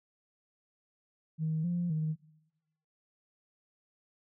sine tone with pitch steps, 158 / 174.3 / 156.2 Hz, D#3 / F3 / D#3, +27 / -3 / +7 cents, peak -28 dBFS, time 1.38-2.16 s, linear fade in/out 50 ms, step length 260 ms, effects noise-tail reverb RT60 0.9 s tail -21 dB re dry + tanh soft clip ceiling -24 dBFS

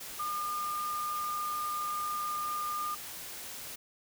sine tone in noise, 1210 Hz, D#6, 49 cents flat, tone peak -32 dBFS, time 0.19-2.95 s, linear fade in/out 10 ms, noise white, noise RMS -43 dBFS, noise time 0-3.76 s, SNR +8 dB, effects none

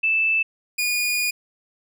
sine / sawtooth tone pair in turn, 2637 / 2446 Hz, E7 / D#7, 0 / -30 cents, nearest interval minor second, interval 130 cents, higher first, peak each -17 dBFS, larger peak neither, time 0.03-0.43 / 0.78-1.31 s, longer second, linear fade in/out 10 ms, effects none

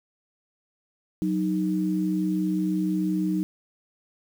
sine tone pair together, 185.17 / 311.1 Hz, F#3 / D#4, +2 / 0 cents, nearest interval major sixth, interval 898 cents, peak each -25 dBFS, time 1.22-3.43 s, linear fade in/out 0 ms, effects 8-bit

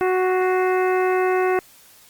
harmonic tone with a mistuned harmonic, 370 Hz, F#4, in tune, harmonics 1 / 2 / 3 / 4 / 5 / 6 / 7, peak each -18 / -24 / -28 / -30 / -32 / -34 / -35 dBFS, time 0.01-1.59 s, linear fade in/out 0 ms, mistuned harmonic 6, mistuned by -97 cents, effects white hiss -50 dBFS RMS until 2.09 s + Opus 32 kbps

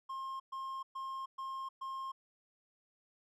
triangle tone bursts, 1066 Hz, C6, 32 cents sharp, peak -37 dBFS, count 5, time 0.09-2.12 s, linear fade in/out 10 ms, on 310 ms, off 120 ms, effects none

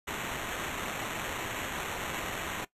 white noise with sample-and-hold, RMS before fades -36 dBFS, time 0.07-2.65 s, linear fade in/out 10 ms, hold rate 4900 Hz, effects noise-tail reverb RT60 0.1 s tail -18 dB re dry + resampled to 32000 Hz

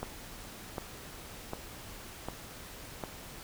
click train, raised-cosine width 1 ms, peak -21 dBFS, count 5, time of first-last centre 0.03-3.038 s, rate 1.33 Hz, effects pink hiss -47 dBFS RMS until 3.43 s

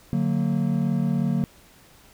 triangle chord, D augmented, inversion none, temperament just, 146.83 / 183.54 / 229.4 Hz, D3 / F#3 / A#3, 0 / -14 / -28 cents, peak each -23 dBFS, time 0.13-1.44 s, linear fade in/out 0 ms, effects pink hiss -53 dBFS RMS until 2.13 s

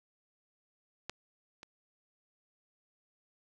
clicks, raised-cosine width 0.2 ms, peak -20 / -30 dBFS, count 2, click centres 1.096 / 1.631 s, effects none

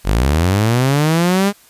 sawtooth linear sweep, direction up, 43.73 to 205.5 Hz, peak -8 dBFS, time 0.04-1.53 s, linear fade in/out 50 ms, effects white hiss -48 dBFS RMS until 1.69 s + resampled to 32000 Hz

